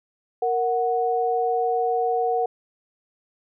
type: tone pair together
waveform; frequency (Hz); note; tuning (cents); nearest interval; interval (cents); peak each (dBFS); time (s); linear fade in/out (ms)
sine; 465.5 / 738.5; A#4 / F#5; -2 / -3; minor sixth; 799; -23 / -22; 0.42-2.46; 5
effects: none